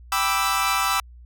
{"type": "chord", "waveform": "sawtooth", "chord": "E minor seventh", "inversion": "first", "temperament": "equal", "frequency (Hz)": [784, 987.8, 1174.7, 1318.5], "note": ["G5", "B5", "D6", "E6"], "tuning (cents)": [0, 0, 0, 0], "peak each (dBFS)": [-24, -23, -22, -20], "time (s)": [0.12, 1], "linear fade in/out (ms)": 2, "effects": ["added 60 Hz sine -42 dBFS peak until 1.25 s"]}